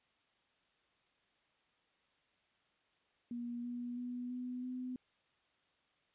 sine tone with pitch steps, 239.2 / 242.5 / 245.9 / 249.4 / 252.8 Hz, A#3 / B3 / B3 / B3 / B3, +45 / -31 / -7 / +17 / +41 cents, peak -39 dBFS, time 3.31-4.96 s, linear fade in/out 2 ms, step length 330 ms, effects white hiss -75 dBFS RMS until 6.14 s + resampled to 8000 Hz

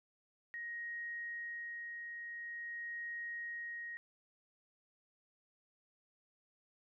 sine tone with tremolo, 1879 Hz, A#6, 13 cents sharp, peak -40 dBFS, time 0.54-3.97 s, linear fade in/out 0 ms, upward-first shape sine, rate 0.47 Hz, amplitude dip 30%, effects none

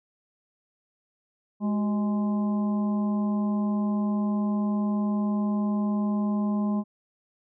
harmonic tone with a mistuned harmonic, 207.7 Hz, G#3, in tune, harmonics 1 / 2 / 3 / 4 / 5, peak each -23 / -40 / -39 / -41 / -40 dBFS, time 1.6-6.84 s, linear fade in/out 50 ms, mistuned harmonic 2, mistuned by -150 cents, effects none

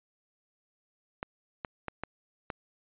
clicks, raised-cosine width 0.5 ms, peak -19 dBFS, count 5, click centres 1.229 / 1.648 / 1.883 / 2.036 / 2.502 s, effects resampled to 8000 Hz

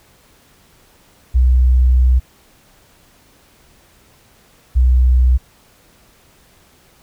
sine tone pair in turn, 62.9 / 62.67 Hz, B1 / B1, +32 / +26 cents, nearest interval unison, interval 6 cents, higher first, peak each -8 dBFS, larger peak neither, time 1.34-2.2 / 4.75-5.38 s, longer first, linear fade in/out 20 ms, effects pink hiss -51 dBFS RMS until 7.02 s

